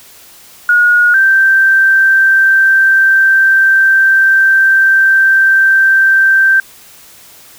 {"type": "tone pair in turn", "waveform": "sine", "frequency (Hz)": [1444, 1564.6], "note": ["F#6", "G6"], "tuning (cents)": [-43, -4], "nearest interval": "minor second", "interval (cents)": 139, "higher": "second", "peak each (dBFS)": -5, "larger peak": "neither", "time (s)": [[0.69, 1.14], [1.14, 6.6]], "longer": "second", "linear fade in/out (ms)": 2, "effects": ["white hiss -39 dBFS RMS until 7.58 s"]}